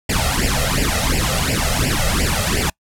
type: noise with flanger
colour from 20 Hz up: pink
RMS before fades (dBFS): -18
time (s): 0.09-2.7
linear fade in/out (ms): 5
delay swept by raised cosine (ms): 0.39 to 1.59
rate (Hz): 2.8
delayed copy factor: +0.95
effects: noise-tail reverb RT60 0.1 s tail -26 dB re dry + low-pass 12000 Hz 12 dB/octave